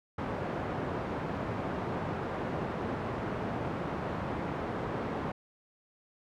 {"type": "band-pass noise", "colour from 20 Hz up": "pink", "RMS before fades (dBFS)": -35, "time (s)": [0.18, 5.32], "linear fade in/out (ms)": 5, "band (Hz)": [110, 1200], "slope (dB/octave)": 12, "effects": []}